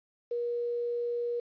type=tone with quantisation; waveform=sine; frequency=477.4 Hz; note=A#4; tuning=41 cents sharp; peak=-29 dBFS; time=0.31-1.4 s; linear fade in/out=5 ms; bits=9; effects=resampled to 11025 Hz